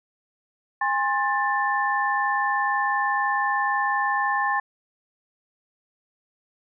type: tone cluster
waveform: sine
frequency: 817 / 1061 / 1767 Hz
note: G#5 / C6 / A6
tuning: -29 / +24 / +7 cents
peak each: -25 dBFS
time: 0.81-4.6 s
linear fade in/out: 5 ms
effects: none